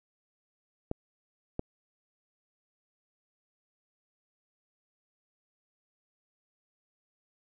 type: clicks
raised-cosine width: 2 ms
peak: -18 dBFS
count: 2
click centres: 0.914 / 1.594 s
effects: none